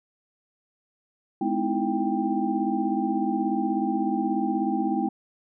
sine tone cluster, 211.1 / 254.7 / 313.6 / 330.1 / 789 Hz, G#3 / C4 / D#4 / E4 / G5, +29 / -46 / +14 / +2 / +11 cents, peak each -29 dBFS, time 1.41-5.09 s, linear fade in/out 5 ms, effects none

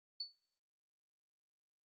sine tone with exponential decay, 4465 Hz, C#8, 12 cents sharp, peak -36 dBFS, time 0.2-0.34 s, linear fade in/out 5 ms, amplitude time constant 30 ms, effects noise-tail reverb RT60 0.8 s tail -26 dB re dry + Opus 24 kbps

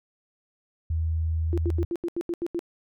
sine tone with pitch glide, 80.7 to 81.4 Hz, E2 to E2, -36 to -21 cents, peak -23 dBFS, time 0.9-1.85 s, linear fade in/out 5 ms, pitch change +15 cents, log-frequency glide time 1.45-1.68 s
sine tone bursts, 343 Hz, F4, 31 cents flat, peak -25 dBFS, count 9, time 1.53-2.592 s, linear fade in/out 0 ms, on 46 ms, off 81 ms
effects none

